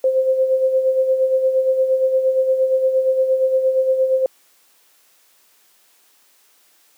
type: tone with tremolo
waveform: sine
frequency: 523.3 Hz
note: C5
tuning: in tune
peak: -11 dBFS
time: 0.04-4.26 s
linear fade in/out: 2 ms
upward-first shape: sine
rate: 8.6 Hz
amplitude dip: 55%
effects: white hiss -56 dBFS RMS until 6.97 s + high-pass 300 Hz 12 dB/octave